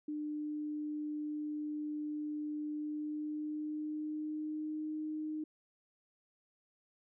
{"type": "tone with pitch glide", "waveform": "sine", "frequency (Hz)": [300.2, 308.3], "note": ["D4", "D#4"], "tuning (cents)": [38, -16], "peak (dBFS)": -36, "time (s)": [0.08, 5.44], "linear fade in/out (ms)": 5, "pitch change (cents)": 46, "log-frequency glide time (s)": [2.71, 4.93], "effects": []}